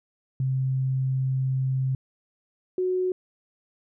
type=tone pair in turn; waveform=sine; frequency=131.7 / 368 Hz; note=C3 / F#4; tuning=+12 / -9 cents; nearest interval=octave + tritone; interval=1779 cents; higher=second; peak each=-22 dBFS; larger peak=neither; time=0.4-1.95 / 2.78-3.12 s; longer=first; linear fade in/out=2 ms; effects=none